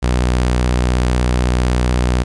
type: tone with vibrato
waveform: sawtooth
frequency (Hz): 61.6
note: B1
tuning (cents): -4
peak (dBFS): -9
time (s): 0.02-2.24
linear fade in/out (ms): 20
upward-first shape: square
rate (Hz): 16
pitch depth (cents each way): 40
effects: resampled to 22050 Hz + 8-bit